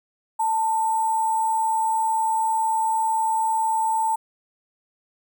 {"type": "tone with sample-and-hold", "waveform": "sine", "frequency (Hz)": 889, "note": "A5", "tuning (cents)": 18, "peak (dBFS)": -19, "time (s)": [0.39, 4.16], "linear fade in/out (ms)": 10, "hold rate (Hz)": 8820, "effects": []}